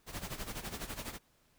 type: noise with tremolo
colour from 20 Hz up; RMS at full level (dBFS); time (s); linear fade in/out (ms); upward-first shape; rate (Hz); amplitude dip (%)
pink; -39; 0.06-1.19; 50; sine; 12; 75
effects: pink hiss -70 dBFS RMS until 1.58 s